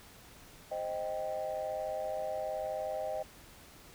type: chord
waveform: sine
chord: C minor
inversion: none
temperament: equal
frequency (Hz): 523.3 / 622.3 / 784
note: C5 / Eb5 / G5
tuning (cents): 0 / 0 / 0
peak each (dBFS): -39 / -35 / -39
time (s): 0.71-3.23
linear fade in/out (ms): 10
effects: tanh soft clip ceiling -27 dBFS + pink hiss -55 dBFS RMS until 3.94 s